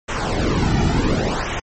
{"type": "noise with flanger", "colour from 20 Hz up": "brown", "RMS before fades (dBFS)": -19, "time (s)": [0.08, 1.6], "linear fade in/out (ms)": 10, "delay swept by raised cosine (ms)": [0.21, 1.91], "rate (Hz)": 0.69, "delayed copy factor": -0.8, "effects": ["low-pass 11000 Hz 12 dB/octave", "MP3 32 kbps"]}